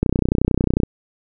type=click train; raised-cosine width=3 ms; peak=-3 dBFS; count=26; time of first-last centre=0.03-0.834 s; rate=31.1 Hz; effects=none